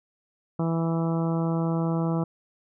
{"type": "harmonic tone", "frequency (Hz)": 165, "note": "E3", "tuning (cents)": 2, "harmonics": [1, 2, 3, 4, 5, 6, 7, 8], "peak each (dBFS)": [-24, -30, -34, -36, -38, -40, -41, -42], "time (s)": [0.59, 2.24], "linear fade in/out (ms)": 5, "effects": []}